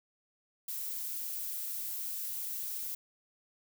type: noise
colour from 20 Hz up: violet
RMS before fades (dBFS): -38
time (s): 0.68-2.95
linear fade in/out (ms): 5
effects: none